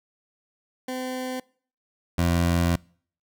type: tone pair in turn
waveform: 20% pulse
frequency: 256 / 85.83 Hz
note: C4 / F2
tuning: -38 / -30 cents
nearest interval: octave + perfect fifth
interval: 1892 cents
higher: first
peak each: -24 / -15 dBFS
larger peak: second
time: 0.88-1.4 / 2.18-2.76 s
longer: second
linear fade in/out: 5 ms
effects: noise-tail reverb RT60 0.5 s tail -25 dB re dry